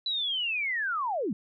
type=linear sweep; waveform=sine; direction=down; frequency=3996 to 170 Hz; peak=-27 dBFS; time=0.06-1.33 s; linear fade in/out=2 ms; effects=none